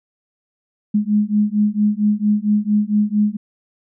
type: beating tone pair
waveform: sine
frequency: 207.1 / 211.5 Hz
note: G#3 / G#3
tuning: -5 / +32 cents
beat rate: 4.4 Hz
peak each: -17 / -17 dBFS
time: 0.94-3.37 s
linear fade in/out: 10 ms
effects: none